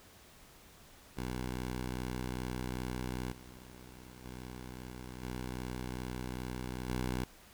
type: tone with level steps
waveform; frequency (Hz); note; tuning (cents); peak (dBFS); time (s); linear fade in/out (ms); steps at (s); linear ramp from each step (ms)
10% pulse; 62.5; B1; +21; -28 / -43 / -36 / -30 / -25; 1.17-7.24; 5; 3.31 / 4.24 / 5.22 / 6.88; 20
effects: pink hiss -58 dBFS RMS until 7.53 s